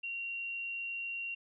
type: tone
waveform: sine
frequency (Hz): 2754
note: F7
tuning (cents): -25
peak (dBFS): -36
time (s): 0.03-1.35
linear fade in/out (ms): 10
effects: none